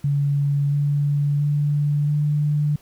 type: tone with pitch steps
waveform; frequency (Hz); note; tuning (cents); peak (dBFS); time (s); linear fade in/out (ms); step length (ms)
sine; 142.4 / 144.3 / 146.23 / 148.19; C#3 / D3 / D3 / D3; +47 / -30 / -7 / +16; -17; 0.04-2.76; 5; 680
effects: pink hiss -54 dBFS RMS until 2.81 s